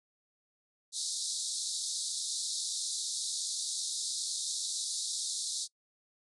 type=band-pass noise; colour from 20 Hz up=pink; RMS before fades=-36 dBFS; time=0.92-5.68 s; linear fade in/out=50 ms; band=3700 to 10000 Hz; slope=96 dB/octave; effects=noise-tail reverb RT60 0.1 s tail -23 dB re dry